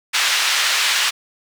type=band-pass noise; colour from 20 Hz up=white; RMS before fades=-18 dBFS; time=0.13-1.11 s; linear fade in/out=20 ms; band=1300 to 4200 Hz; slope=12 dB/octave; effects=none